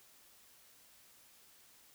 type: silence
effects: white hiss -63 dBFS RMS until 1.94 s